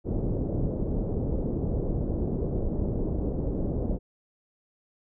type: low-pass noise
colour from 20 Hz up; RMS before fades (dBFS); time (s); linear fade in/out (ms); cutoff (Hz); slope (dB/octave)
pink; -28; 0.04-3.99; 50; 510; 24
effects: none